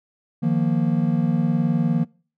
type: chord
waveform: triangle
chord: Eb suspended second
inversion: none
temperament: just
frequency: 155.56 / 175.01 / 233.3 Hz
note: Eb3 / F3 / Bb3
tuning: 0 / +4 / +2 cents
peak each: -20 dBFS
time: 0.42-2.05 s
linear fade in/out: 20 ms
effects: noise-tail reverb RT60 0.4 s tail -24 dB re dry